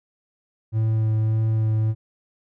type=tone with vibrato; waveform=triangle; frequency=110 Hz; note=A2; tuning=in tune; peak=-16 dBFS; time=0.72-1.95 s; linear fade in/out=50 ms; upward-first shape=sine; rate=1.7 Hz; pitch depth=12 cents each way; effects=none